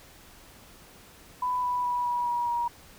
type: tone with pitch steps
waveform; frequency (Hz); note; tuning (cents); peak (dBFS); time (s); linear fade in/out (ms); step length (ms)
sine; 996 / 986.8 / 977.8 / 968.8 / 959.9 / 951; B5 / B5 / B5 / B5 / B5 / A#5; +14 / -2 / -18 / -34 / -50 / +34; -25; 1.42-2.68; 5; 210
effects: pink hiss -52 dBFS RMS until 2.98 s